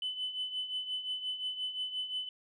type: tone with tremolo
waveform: sine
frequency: 3015 Hz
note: F#7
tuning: 32 cents sharp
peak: -30 dBFS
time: 0.02-2.29 s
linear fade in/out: 2 ms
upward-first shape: triangle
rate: 5.7 Hz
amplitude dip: 75%
effects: tanh soft clip ceiling -28 dBFS